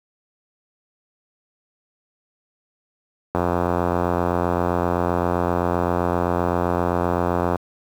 click train, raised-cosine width 1 ms, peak -6 dBFS, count 370, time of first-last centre 3.35-7.558 s, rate 87.7 Hz, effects high-pass 60 Hz 12 dB/octave + 7-bit

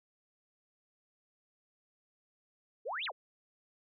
sine exponential two-way sweep, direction up then down, 398.5 to 4165 to 398.5 Hz, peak -35 dBFS, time 2.85-3.12 s, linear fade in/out 20 ms, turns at 3.05 s, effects none

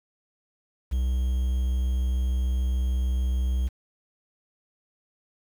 triangle tone with quantisation, 63.3 Hz, B1, 43 cents sharp, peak -20 dBFS, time 0.91-3.69 s, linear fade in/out 20 ms, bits 8, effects none

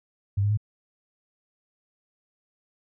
sine tone with pitch steps, 99.6 / 102.87 / 106.26 Hz, G2 / G#2 / G#2, +28 / -16 / +40 cents, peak -20 dBFS, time 0.37-0.574 s, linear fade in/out 10 ms, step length 68 ms, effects none

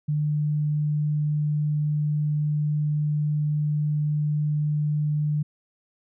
sine tone, 149.7 Hz, D3, 33 cents sharp, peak -21 dBFS, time 0.08-5.43 s, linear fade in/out 10 ms, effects none

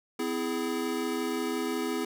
square chord, C augmented, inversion none, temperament equal with one note detuned, 255.4 / 329.6 / 415.3 Hz, C4 / E4 / G#4, -42 / 0 / 0 cents, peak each -34 dBFS, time 0.19-2.05 s, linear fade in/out 5 ms, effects none

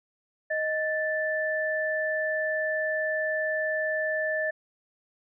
sine tone pair together, 624.6 / 1760 Hz, D#5 / A6, +7 / 0 cents, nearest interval octave + tritone, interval 1793 cents, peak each -28 dBFS, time 0.5-4.51 s, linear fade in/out 10 ms, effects none

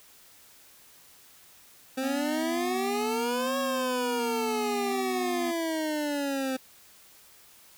25% pulse exponential two-way sweep, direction up then down, 259.1 to 550 to 259.1 Hz, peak -24 dBFS, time 1.97-6.57 s, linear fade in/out 10 ms, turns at 3.58 s
square tone with vibrato, 246.9 Hz, B3, in tune, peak -33 dBFS, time 2.02-5.52 s, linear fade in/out 20 ms, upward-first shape square, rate 0.69 Hz, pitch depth 30 cents each way
effects white hiss -55 dBFS RMS until 7.77 s

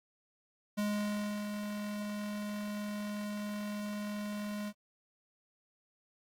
square tone with ADSR envelope, 207.7 Hz, G#3, in tune, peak -31 dBFS, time 0.77-4.73 s, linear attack 17 ms, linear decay 660 ms, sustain -6 dB, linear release 51 ms, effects AAC 64 kbps

